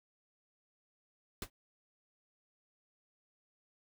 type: noise with exponential decay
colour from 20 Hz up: pink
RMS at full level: -35 dBFS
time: 1.42-1.5 s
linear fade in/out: 2 ms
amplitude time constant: 16 ms
effects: none